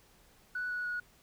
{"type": "tone with pitch steps", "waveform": "sine", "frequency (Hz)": [1480, 1468.1, 1456.3], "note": ["F#6", "F#6", "F#6"], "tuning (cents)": [0, -14, -28], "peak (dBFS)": -32, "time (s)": [0.55, 1], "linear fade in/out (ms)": 5, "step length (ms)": 150, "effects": ["tanh soft clip ceiling -29 dBFS", "pink hiss -63 dBFS RMS until 1.22 s"]}